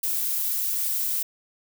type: noise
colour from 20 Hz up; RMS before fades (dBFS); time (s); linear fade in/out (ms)
violet; -26; 0.03-1.23; 5
effects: none